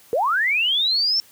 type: linear sweep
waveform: sine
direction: up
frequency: 430 to 5460 Hz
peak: -17 dBFS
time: 0.13-1.2 s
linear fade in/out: 0 ms
effects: white hiss -51 dBFS RMS until 1.31 s + high-pass 60 Hz 12 dB/octave